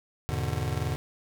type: chord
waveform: square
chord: E dominant seventh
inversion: none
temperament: just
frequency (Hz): 82.41 / 103.01 / 123.61 / 148.33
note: E2 / G#2 / B2 / D3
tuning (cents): 0 / -14 / +2 / +18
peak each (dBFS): -34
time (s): 0.29-0.96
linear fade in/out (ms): 0
effects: none